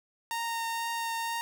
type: tone with vibrato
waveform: sawtooth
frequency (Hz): 922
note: A#5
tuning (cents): -19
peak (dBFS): -27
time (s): 0.31-1.41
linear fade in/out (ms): 0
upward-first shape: triangle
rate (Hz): 2.1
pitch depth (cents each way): 12
effects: none